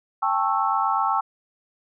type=chord; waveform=sine; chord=A dominant seventh; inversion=third; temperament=just; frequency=792 / 880 / 1100 / 1320 Hz; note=G5 / A5 / C#6 / E6; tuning=+18 / 0 / -14 / +2 cents; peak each=-25 dBFS; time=0.22-1.21 s; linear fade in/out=10 ms; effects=none